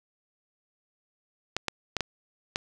clicks, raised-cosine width 0.2 ms, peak -10 dBFS, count 5, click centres 1.566 / 1.683 / 1.967 / 2.007 / 2.559 s, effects none

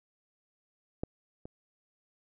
clicks, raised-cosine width 2 ms, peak -19 / -30 dBFS, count 2, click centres 1.035 / 1.455 s, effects none

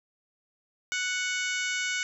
harmonic tone with a mistuned harmonic, 740 Hz, F#5, in tune, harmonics 2 / 3 / 4 / 5 / 6 / 7 / 8 / 9 / 10, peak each -32 / -32 / -36 / -41 / -43 / -44 / -39 / -40 / -42 dBFS, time 0.92-2.03 s, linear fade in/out 0 ms, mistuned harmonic 5, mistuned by -24 cents, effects none

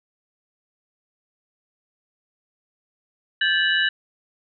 sine tone cluster, 1570 / 1737 / 2946 / 3898 Hz, G6 / A6 / F#7 / B7, +2 / -23 / -8 / -23 cents, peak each -23 / -21 / -23 / -29 dBFS, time 3.41-3.89 s, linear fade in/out 5 ms, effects none

